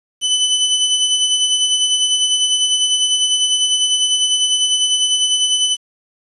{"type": "tone with tremolo", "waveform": "sawtooth", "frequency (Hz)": 3008, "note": "F#7", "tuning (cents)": 28, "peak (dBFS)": -8, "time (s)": [0.21, 5.77], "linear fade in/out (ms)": 50, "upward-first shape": "sine", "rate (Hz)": 10, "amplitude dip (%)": 45, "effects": ["resampled to 24000 Hz", "7-bit"]}